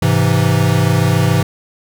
square chord, Ab augmented, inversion none, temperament equal, 103.83 / 130.81 / 164.81 Hz, Ab2 / C3 / E3, 0 / 0 / 0 cents, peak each -16 dBFS, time 0.02-1.43 s, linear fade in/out 5 ms, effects none

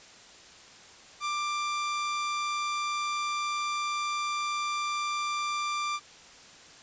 sawtooth tone, 1183 Hz, D6, 12 cents sharp, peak -25 dBFS, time 1.2-6 s, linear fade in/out 50 ms, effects white hiss -51 dBFS RMS until 6.82 s + resampled to 16000 Hz

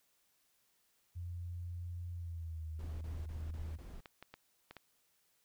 sine tone with pitch glide, 87.31 to 79.14 Hz, F2 to D#2, 0 to +30 cents, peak -40 dBFS, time 1.15-3.78 s, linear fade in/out 20 ms, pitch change -170 cents, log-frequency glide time 2.13-2.66 s
brown noise bursts, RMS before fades -49 dBFS, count 5, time 2.79-4.006 s, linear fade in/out 2 ms, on 220 ms, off 29 ms
clicks, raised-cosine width 0.3 ms, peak -33 dBFS, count 5, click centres 4.058 / 4.226 / 4.34 / 4.71 / 4.767 s
effects white hiss -75 dBFS RMS until 5.44 s

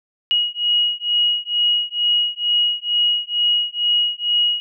sine beating tone pair, 2895 / 2897.2 Hz, F#7 / F#7, -38 / -37 cents, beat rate 2.2 Hz, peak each -19 / -19 dBFS, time 0.31-4.6 s, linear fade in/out 0 ms, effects none

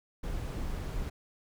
brown noise, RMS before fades -35 dBFS, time 0.23-1.1 s, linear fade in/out 10 ms, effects none

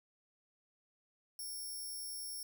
5% pulse tone, 5470 Hz, F8, 37 cents flat, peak -36 dBFS, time 1.39-2.43 s, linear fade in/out 2 ms, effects none

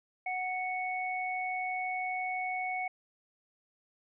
sine tone pair together, 739.8 / 2217 Hz, F#5 / C#7, 0 / 0 cents, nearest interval octave + perfect fifth, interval 1900 cents, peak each -34 / -35 dBFS, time 0.26-2.88 s, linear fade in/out 5 ms, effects none

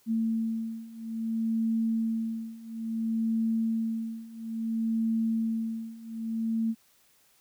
sine beating tone pair, 224.8 / 225.39 Hz, A3 / A3, +37 / +42 cents, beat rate 0.59 Hz, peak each -31 / -29 dBFS, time 0.06-6.75 s, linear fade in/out 50 ms, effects white hiss -64 dBFS RMS until 7.4 s

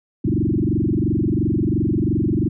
sine tone with frequency modulation, 212.9 Hz, G#3, 43 cents sharp, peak -16 dBFS, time 0.24-2.49 s, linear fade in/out 10 ms, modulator 22.9 Hz, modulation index 5.8, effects none

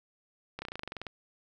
slowing click train, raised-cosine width 0.3 ms, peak -22 dBFS, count 13, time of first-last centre 0.59-1.068 s, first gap 30 ms, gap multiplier 1.05, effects none

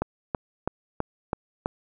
click train, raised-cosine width 1 ms, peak -11 dBFS, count 6, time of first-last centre 0.02-1.659 s, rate 3.05 Hz, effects none

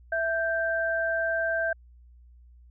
sine tone pair together, 660 / 1569.8 Hz, E5 / G6, +2 / +2 cents, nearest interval octave + minor third, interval 1500 cents, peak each -27 / -27 dBFS, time 0.12-1.73 s, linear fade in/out 5 ms, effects added 60 Hz sine -50 dBFS peak until 2.7 s

